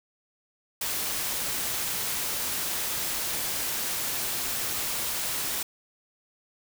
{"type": "noise", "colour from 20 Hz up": "white", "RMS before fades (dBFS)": -30, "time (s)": [0.81, 5.63], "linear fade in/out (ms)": 5, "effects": []}